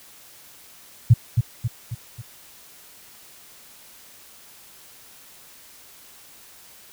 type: tone with echo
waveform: sine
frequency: 116.54 Hz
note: A#2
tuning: in tune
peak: -7 dBFS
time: 1.1-1.14 s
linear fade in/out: 10 ms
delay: 270 ms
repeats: 4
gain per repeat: -6 dB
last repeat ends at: 2.22 s
effects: white hiss -48 dBFS RMS until 6.92 s